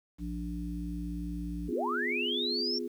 harmonic tone, 58.6 Hz, A#1, 10 cents sharp, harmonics 1 / 3 / 5, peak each -37 / -38 / -39 dBFS, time 0.18-1.72 s, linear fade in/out 50 ms
sine chord, F diminished, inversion second, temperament equal with one note detuned, 250.4 / 349.2 / 415.3 Hz, Cb4 / F4 / Ab4, +24 / 0 / 0 cents, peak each -37 dBFS, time 1.68-2.88 s, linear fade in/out 10 ms
sine linear sweep, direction up, 236.7 to 5550 Hz, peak -30 dBFS, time 1.72-2.79 s, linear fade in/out 10 ms
effects 10-bit

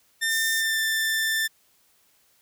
sawtooth tone with pitch glide, 1800 to 1777.3 Hz, A6 to A6, +39 to +17 cents, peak -19 dBFS, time 0.21-1.48 s, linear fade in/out 20 ms, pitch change -22 cents, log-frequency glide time 0.56-0.8 s
pink high-pass noise, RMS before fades -33 dBFS, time 0.28-0.64 s, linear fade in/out 50 ms, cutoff 5400 Hz, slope 48 dB/octave
effects white hiss -63 dBFS RMS until 2.41 s

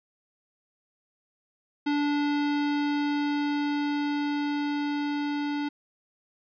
square tone with level ramp, 290.9 Hz, D4, 16 cents flat, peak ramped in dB -24 to -28 dBFS, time 1.86-5.69 s, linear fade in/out 10 ms, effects resampled to 11025 Hz + 11-bit

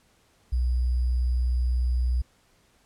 sine tone with sample-and-hold, 61.6 Hz, B1, 4 cents flat, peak -21 dBFS, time 0.52-2.22 s, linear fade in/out 10 ms, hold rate 4900 Hz, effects pink hiss -63 dBFS RMS until 2.85 s + low-pass 11000 Hz 12 dB/octave

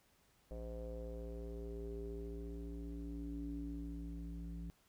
square tone with low-pass filter sweep, 57.2 Hz, A#1, 32 cents flat, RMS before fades -45 dBFS, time 0.51-4.7 s, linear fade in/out 0 ms, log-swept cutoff 560 to 220 Hz, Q 6.7, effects pink hiss -72 dBFS RMS until 4.88 s

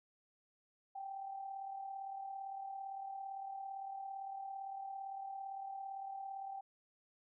sine tone with amplitude modulation, 781 Hz, G5, 7 cents flat, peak -40 dBFS, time 0.95-6.61 s, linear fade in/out 10 ms, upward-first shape sine, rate 37.7 Hz, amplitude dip 50%, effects none

